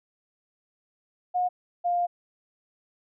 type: tone pair in turn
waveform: sine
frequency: 722 / 702.3 Hz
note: F#5 / F5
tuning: -43 / +10 cents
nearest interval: unison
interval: 47 cents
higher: first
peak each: -22 dBFS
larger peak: neither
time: 1.34-1.49 / 1.84-2.07 s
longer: second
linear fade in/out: 20 ms
effects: none